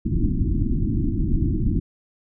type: low-pass noise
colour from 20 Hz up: pink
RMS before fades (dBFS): -21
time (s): 0.05-1.8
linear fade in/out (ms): 10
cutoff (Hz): 340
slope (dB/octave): 96
effects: none